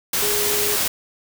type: tone in noise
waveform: sine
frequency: 415.7 Hz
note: G#4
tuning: 2 cents sharp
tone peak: -25 dBFS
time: 0.22-0.76 s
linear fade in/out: 5 ms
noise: white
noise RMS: -21 dBFS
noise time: 0.13-0.88 s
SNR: -7 dB
effects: none